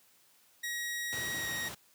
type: tone with pitch glide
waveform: sawtooth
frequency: 1900 to 1882.5 Hz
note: A#6 to A#6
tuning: +33 to +16 cents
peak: -31 dBFS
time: 0.63-1.69 s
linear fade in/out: 10 ms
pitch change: -17 cents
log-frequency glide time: 1.36-1.49 s
type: noise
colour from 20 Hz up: pink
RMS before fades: -42 dBFS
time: 1.12-1.75 s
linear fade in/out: 10 ms
effects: white hiss -65 dBFS RMS until 1.94 s + high-pass 100 Hz 12 dB/octave